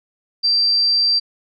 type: tone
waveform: sine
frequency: 4699 Hz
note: D8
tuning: in tune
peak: -13 dBFS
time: 0.43-1.2 s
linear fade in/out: 20 ms
effects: none